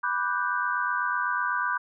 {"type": "chord", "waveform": "sine", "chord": "G major seventh", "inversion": "first", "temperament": "equal", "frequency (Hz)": [987.8, 1174.7, 1480, 1568], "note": ["B5", "D6", "F#6", "G6"], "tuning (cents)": [0, 0, 0, 0], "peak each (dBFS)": -30, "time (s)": [0.03, 1.78], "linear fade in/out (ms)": 10, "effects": []}